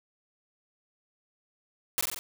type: noise with echo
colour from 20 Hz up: white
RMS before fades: -27 dBFS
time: 1.98-2.01 s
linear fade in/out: 0 ms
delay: 45 ms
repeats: 4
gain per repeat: -3 dB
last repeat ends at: 2.19 s
effects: none